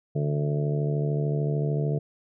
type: harmonic tone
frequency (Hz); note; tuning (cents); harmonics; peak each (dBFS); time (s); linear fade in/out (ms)
73.42; D2; 0; 2 / 3 / 4 / 5 / 6 / 7 / 8 / 9; -24 / -38 / -39 / -36 / -32 / -44 / -43 / -38; 0.15-1.99; 10
effects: none